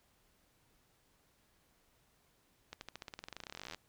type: accelerating click train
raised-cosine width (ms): 0.2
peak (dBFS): -27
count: 30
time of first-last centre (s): 2.73-3.746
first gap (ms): 81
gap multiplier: 0.93
effects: pink hiss -72 dBFS RMS until 3.88 s